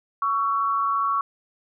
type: tone pair together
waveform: sine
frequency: 1119.3 / 1334 Hz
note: C#6 / E6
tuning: +16 / +20 cents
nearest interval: minor third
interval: 304 cents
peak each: -21 / -27 dBFS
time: 0.22-1.21 s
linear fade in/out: 2 ms
effects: none